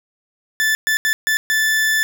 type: tone bursts at uneven times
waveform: 40% pulse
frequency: 1752 Hz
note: A6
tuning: 8 cents flat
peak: -14 dBFS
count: 5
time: 0.6-0.75 / 0.87-0.97 / 1.05-1.13 / 1.27-1.37 / 1.5-2.03 s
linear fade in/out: 0 ms
effects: none